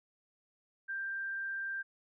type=tone; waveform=sine; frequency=1581 Hz; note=G6; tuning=14 cents sharp; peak=-35 dBFS; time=0.88-1.83 s; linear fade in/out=20 ms; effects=none